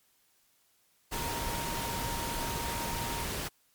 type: tone in noise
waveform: sine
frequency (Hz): 932.3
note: A#5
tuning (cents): 0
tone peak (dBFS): -38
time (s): 1.12-3.25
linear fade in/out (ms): 20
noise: pink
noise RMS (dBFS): -35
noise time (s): 1.11-3.49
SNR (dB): -6
effects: white hiss -69 dBFS RMS until 3.74 s + MP3 96 kbps